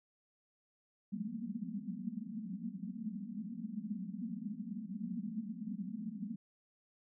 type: band-pass noise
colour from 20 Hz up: white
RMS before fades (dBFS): -42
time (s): 1.12-6.36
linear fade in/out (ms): 10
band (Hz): 180 to 240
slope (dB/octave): 96
effects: none